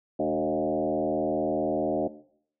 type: tone with frequency modulation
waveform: sine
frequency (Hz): 457.7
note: A#4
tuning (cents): -32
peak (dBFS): -23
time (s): 0.19-2.08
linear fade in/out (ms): 10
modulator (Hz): 80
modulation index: 2.9
effects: noise-tail reverb RT60 0.6 s tail -17 dB re dry

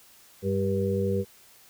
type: harmonic tone with a mistuned harmonic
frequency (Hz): 98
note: G2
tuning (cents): 0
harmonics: 1 / 2 / 4 / 5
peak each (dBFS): -29 / -29 / -29 / -29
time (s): 0.42-1.25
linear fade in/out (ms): 50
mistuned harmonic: 5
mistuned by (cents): -25
effects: white hiss -55 dBFS RMS until 1.69 s

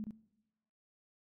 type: tone with echo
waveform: sine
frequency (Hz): 213.8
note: A3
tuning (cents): -49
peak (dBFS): -37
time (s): 0-0.04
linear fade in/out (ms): 0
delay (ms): 68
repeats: 1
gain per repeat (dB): -3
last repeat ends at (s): 0.108
effects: noise-tail reverb RT60 1.0 s tail -20 dB re dry

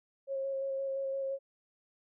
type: tone with vibrato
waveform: sine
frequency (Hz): 542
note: C#5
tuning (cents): -39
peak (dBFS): -32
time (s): 0.27-1.39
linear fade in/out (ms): 50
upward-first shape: square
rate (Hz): 5.8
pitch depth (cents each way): 12
effects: none

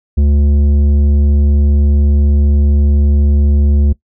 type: tone with tanh clipping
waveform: sine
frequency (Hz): 72.1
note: D2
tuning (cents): -31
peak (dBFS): -9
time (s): 0.17-3.93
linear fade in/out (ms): 10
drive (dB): 10
effects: noise-tail reverb RT60 0.1 s tail -20 dB re dry

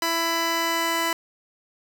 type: tone pair together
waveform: 10% pulse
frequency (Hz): 332.3 / 996.8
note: E4 / B5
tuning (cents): +14 / +16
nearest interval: octave + perfect fifth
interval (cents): 1902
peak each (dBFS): -17 / -18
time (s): 0.02-1.13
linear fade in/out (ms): 2
effects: none

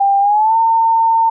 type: tone with pitch glide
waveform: sine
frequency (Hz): 794 to 906.8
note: G5 to A#5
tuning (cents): +22 to -48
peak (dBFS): -9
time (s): 0-1.3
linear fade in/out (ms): 10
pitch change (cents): +230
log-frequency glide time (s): 0.2-0.56
effects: none

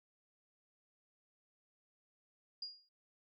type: tone with exponential decay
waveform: sine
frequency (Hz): 4845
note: D#8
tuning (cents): -47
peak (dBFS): -38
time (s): 2.62-2.89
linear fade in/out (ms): 5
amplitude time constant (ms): 58
effects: none

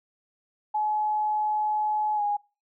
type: tone with pitch glide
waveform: sine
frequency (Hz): 850 to 824.8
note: G#5 to G#5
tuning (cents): +40 to -12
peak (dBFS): -23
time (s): 0.74-2.37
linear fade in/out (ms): 10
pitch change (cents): -52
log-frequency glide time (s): 2.15-2.22
effects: noise-tail reverb RT60 0.3 s tail -24 dB re dry

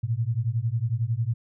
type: beating tone pair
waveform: sine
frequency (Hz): 110 / 121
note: A2 / B2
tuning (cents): 0 / -35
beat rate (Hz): 11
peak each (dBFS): -26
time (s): 0.03-1.34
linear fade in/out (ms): 10
effects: none

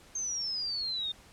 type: exponential sweep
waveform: sine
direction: down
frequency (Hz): 6410 to 3619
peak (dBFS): -31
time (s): 0.15-1.12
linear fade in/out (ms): 5
effects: pink hiss -56 dBFS RMS until 1.32 s + low-pass 10000 Hz 12 dB/octave

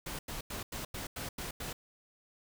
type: noise bursts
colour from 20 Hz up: pink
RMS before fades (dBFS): -40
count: 8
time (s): 0.06-1.73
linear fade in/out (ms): 5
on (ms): 130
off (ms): 90
effects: none

